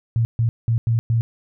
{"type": "tone bursts at uneven times", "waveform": "sine", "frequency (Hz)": 115.2, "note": "A#2", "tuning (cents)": -20, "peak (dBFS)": -15, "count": 5, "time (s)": [[0.16, 0.25], [0.39, 0.49], [0.68, 0.78], [0.87, 0.99], [1.1, 1.21]], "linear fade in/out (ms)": 0, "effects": []}